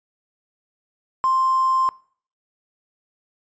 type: tone with hard clipping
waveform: triangle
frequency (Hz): 1050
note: C6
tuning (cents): +6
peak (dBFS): -16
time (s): 1.24-1.89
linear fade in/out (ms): 0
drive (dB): 3
effects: noise-tail reverb RT60 0.5 s tail -23 dB re dry + resampled to 16000 Hz